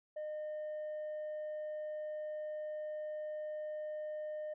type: tone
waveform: sine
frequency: 610 Hz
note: D#5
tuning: 34 cents flat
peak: -36 dBFS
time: 0.16-4.54 s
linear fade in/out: 10 ms
effects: tanh soft clip ceiling -38 dBFS